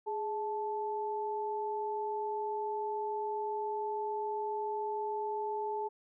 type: tone pair together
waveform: sine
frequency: 417.3 / 873 Hz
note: G#4 / A5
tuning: +8 / -14 cents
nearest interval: octave + minor second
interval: 1278 cents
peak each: -36 / -35 dBFS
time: 0.06-5.89 s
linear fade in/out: 20 ms
effects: none